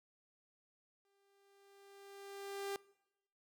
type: tone with exponential growth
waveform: sawtooth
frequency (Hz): 397.1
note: G4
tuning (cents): +22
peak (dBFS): -34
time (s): 1.05-2.76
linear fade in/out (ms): 1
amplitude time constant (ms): 370
effects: noise-tail reverb RT60 0.9 s tail -23 dB re dry